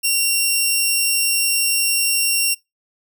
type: tone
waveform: 10% pulse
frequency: 2751 Hz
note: F7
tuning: 27 cents flat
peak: -7 dBFS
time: 0.03-2.55 s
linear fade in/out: 20 ms
effects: noise-tail reverb RT60 0.2 s tail -24 dB re dry